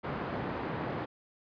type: band-pass noise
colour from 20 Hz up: pink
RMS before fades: -36 dBFS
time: 0.03-1.06 s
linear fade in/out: 20 ms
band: 130 to 1400 Hz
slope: 12 dB/octave
effects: resampled to 11025 Hz